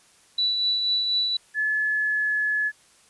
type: tone with tremolo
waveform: sine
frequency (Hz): 3952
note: B7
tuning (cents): 0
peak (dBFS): -19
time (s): 0.38-1.37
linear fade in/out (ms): 5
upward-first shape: triangle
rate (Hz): 4.1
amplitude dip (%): 40
type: tone with pitch glide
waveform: sine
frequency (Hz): 1720 to 1709.1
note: A6 to G#6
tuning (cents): -40 to +49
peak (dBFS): -21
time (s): 1.54-2.72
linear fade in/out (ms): 50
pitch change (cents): -11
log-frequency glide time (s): 1.7-2.31
effects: white hiss -57 dBFS RMS until 3.09 s + resampled to 24000 Hz